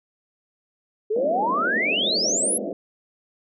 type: exponential sweep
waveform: sine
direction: up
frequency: 408.8 to 11400 Hz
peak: -20 dBFS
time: 1.1-2.58 s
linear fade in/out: 10 ms
type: band-pass noise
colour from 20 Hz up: white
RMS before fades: -29 dBFS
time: 1.16-2.73 s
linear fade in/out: 2 ms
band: 180 to 670 Hz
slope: 96 dB/octave
effects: none